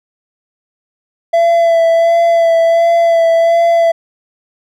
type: tone with vibrato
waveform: triangle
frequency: 670 Hz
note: E5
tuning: 28 cents sharp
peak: -5 dBFS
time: 1.33-3.92 s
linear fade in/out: 10 ms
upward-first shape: sine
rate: 1.4 Hz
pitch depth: 20 cents each way
effects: none